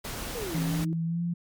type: noise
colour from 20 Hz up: pink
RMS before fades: -36 dBFS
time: 0.04-0.85 s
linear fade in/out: 10 ms
type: exponential two-way sweep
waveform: sine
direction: down then up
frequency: 498.4 to 267.1 to 325.8 Hz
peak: -33 dBFS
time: 0.35-0.93 s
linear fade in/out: 0 ms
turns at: 0.61 s
type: tone with pitch glide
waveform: sine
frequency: 164.81 to 171.91 Hz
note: E3 to F3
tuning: 0 to -27 cents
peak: -26 dBFS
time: 0.54-1.34 s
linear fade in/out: 10 ms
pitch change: +73 cents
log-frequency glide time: 1.05-1.22 s
effects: MP3 96 kbps